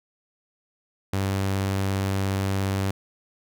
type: tone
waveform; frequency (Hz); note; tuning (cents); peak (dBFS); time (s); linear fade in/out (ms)
sawtooth; 97.2; G2; -14; -19; 1.13-2.91; 5
effects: none